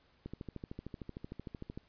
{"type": "click train", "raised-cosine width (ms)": 3, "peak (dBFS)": -29, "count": 21, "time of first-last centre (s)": [0.26, 1.775], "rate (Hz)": 13.2, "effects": ["pink hiss -69 dBFS RMS until 1.88 s", "resampled to 11025 Hz"]}